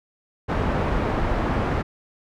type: low-pass noise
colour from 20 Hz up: pink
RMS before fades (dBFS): -23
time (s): 0.48-1.83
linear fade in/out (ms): 20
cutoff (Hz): 1400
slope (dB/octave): 12
effects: none